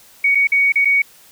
sine tone with dropouts, 2240 Hz, C#7, 18 cents sharp, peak -11 dBFS, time 0.24-1.02 s, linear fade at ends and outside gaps 5 ms, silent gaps 0.349-0.353 / 0.472-0.519 / 0.722-0.756 / 0.848-0.854 s, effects white hiss -47 dBFS RMS until 1.31 s

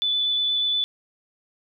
sine tone with vibrato, 3484 Hz, A7, 18 cents flat, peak -20 dBFS, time 0.02-0.84 s, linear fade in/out 0 ms, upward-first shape sine, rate 8.4 Hz, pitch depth 8 cents each way, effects none

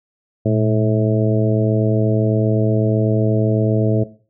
harmonic tone with a mistuned harmonic, 108 Hz, A2, 32 cents flat, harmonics 1 / 2 / 3 / 4 / 5 / 6, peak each -17 / -20 / -22 / -23 / -24 / -25 dBFS, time 0.45-4.04 s, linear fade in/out 10 ms, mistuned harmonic 1, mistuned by +100 cents, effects noise-tail reverb RT60 0.4 s tail -17 dB re dry

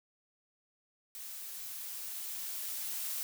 blue noise with level ramp, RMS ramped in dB -45 to -37 dBFS, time 1.15-3.23 s, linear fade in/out 0 ms, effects none

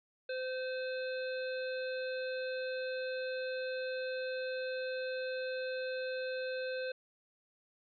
harmonic tone, 515 Hz, C5, 28 cents flat, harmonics 1 / 3 / 5 / 7 / 8, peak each -36 / -43 / -48 / -53 / -50 dBFS, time 0.29-6.92 s, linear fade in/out 5 ms, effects none

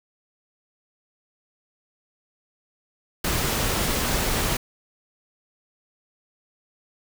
pink noise, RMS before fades -24 dBFS, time 3.24-4.57 s, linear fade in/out 5 ms, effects none

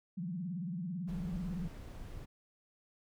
sine tone with vibrato, 176.5 Hz, F3, 19 cents sharp, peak -36 dBFS, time 0.17-1.68 s, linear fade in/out 10 ms, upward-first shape sine, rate 18 Hz, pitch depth 180 cents each way
brown noise, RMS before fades -45 dBFS, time 1.07-2.26 s, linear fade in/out 20 ms
effects none

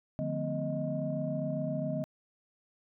sine tone cluster, 148.3 / 175.8 / 220.6 / 255.6 / 625 Hz, D3 / F3 / A3 / C4 / D#5, +17 / +12 / +5 / -40 / +8 cents, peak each -35 / -38 / -40 / -37 / -35 dBFS, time 0.19-2.04 s, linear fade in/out 0 ms, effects tanh soft clip ceiling -20 dBFS

